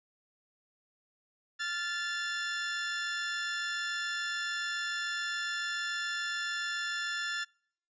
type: tone pair together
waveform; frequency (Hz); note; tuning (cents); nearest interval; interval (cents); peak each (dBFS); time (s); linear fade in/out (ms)
sawtooth; 1387 / 1745.5; F6 / A6; -12 / -14; major third; 398; -34 / -30; 1.59-7.45; 20
effects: noise-tail reverb RT60 0.6 s tail -26 dB re dry + resampled to 16000 Hz